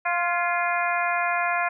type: harmonic tone with a mistuned harmonic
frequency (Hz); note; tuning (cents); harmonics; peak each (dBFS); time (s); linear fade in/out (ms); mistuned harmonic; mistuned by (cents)
349.2; F4; 0; 2 / 3 / 4 / 5 / 6 / 7; -26 / -28 / -29 / -30 / -31 / -31; 0.05-1.69; 10; 5; -35
effects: none